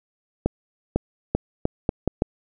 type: accelerating click train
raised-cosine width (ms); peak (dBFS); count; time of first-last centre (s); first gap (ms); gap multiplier
2; -6; 7; 0.46-2.221; 500; 0.78
effects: none